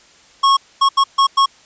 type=tone bursts at uneven times; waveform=square; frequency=1096 Hz; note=C#6; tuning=20 cents flat; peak=-10 dBFS; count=5; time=0.43-0.57 / 0.81-0.89 / 0.97-1.04 / 1.18-1.27 / 1.37-1.46 s; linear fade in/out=10 ms; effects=white hiss -48 dBFS RMS until 1.65 s + resampled to 16000 Hz